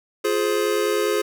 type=chord; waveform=square; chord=F minor; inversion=none; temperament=just; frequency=349.2 / 419.1 / 523.8 Hz; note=F4 / Ab4 / C5; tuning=0 / +16 / +2 cents; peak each=-26 / -22 / -27 dBFS; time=0.24-1.22 s; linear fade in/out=10 ms; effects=none